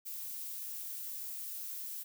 violet noise, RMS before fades -42 dBFS, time 0.05-2.04 s, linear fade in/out 20 ms, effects none

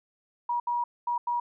sine tone bursts at uneven times, 959 Hz, A#5, 49 cents sharp, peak -25 dBFS, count 4, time 0.49-0.6 / 0.67-0.84 / 1.07-1.18 / 1.27-1.4 s, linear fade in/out 5 ms, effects none

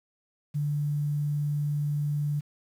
sine tone with quantisation, 146.83 Hz, D3, in tune, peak -25 dBFS, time 0.54-2.41 s, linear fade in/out 20 ms, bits 9, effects none

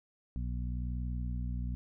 harmonic tone, 60.9 Hz, B1, 24 cents flat, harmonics 1 / 2 / 3 / 4, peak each -34 / -40 / -44 / -46 dBFS, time 0.36-1.75 s, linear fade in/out 0 ms, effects none

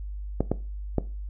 clicks, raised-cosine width 2 ms, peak -9 dBFS, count 3, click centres 0.406 / 0.516 / 0.983 s, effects noise-tail reverb RT60 0.3 s tail -17 dB re dry + added 50 Hz sine -32 dBFS peak until 1.29 s

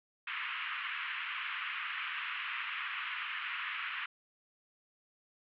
white band-pass noise, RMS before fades -39 dBFS, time 0.27-4.06 s, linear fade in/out 5 ms, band 1100 to 2900 Hz, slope 48 dB/octave, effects none

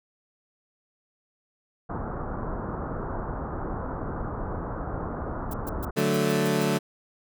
pink low-pass noise, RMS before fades -32 dBFS, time 1.89-5.91 s, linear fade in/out 10 ms, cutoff 1400 Hz, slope 48 dB/octave
violet noise bursts, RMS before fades -39 dBFS, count 8, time 5.51-6.636 s, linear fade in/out 5 ms, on 27 ms, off 130 ms
20% pulse chord, D major, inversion none, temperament equal, 146.83 / 185 / 220 Hz, D3 / F#3 / A3, 0 / 0 / 0 cents, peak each -22 dBFS, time 5.96-6.79 s, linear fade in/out 20 ms
effects none

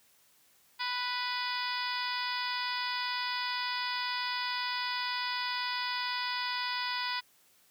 harmonic tone, 493.9 Hz, B4, in tune, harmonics 2 / 3 / 4 / 5 / 6 / 7 / 8 / 9 / 10, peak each -36 / -40 / -39 / -42 / -45 / -41 / -45 / -42 / -40 dBFS, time 0.79-7.21 s, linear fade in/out 20 ms, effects white hiss -65 dBFS RMS until 7.7 s + high-pass 60 Hz 12 dB/octave

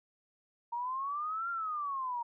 sine exponential two-way sweep, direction up then down, 932.3 to 1396.9 to 932.3 Hz, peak -33 dBFS, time 0.72-2.23 s, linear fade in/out 10 ms, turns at 1.5 s, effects none

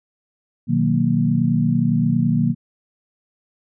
sine chord, B major seventh, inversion none, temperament equal, 123.47 / 155.56 / 185 / 233.1 Hz, B2 / D#3 / F#3 / A#3, 0 / 0 / 0 / 0 cents, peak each -22 / -20 / -22 / -19 dBFS, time 0.67-2.55 s, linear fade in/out 50 ms, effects none

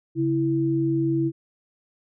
sine tone pair together, 138.58 / 329.6 Hz, C#3 / E4, 0 / 0 cents, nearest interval octave + minor third, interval 1500 cents, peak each -25 / -21 dBFS, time 0.15-1.32 s, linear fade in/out 50 ms, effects none

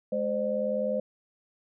sine tone cluster, 210.5 / 520 / 600 Hz, G#3 / C5 / D5, +24 / -11 / +37 cents, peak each -33 / -28 / -31 dBFS, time 0.12-1 s, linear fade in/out 5 ms, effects none

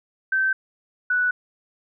sine tone pair in turn, 1548 / 1479.7 Hz, G6 / F#6, -22 / 0 cents, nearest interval minor second, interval 78 cents, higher first, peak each -18 dBFS, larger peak neither, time 0.32-0.53 / 1.1-1.31 s, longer neither, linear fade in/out 5 ms, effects none

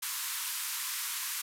white band-pass noise, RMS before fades -36 dBFS, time 0.02-1.42 s, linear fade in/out 10 ms, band 930 to 15000 Hz, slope 96 dB/octave, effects none

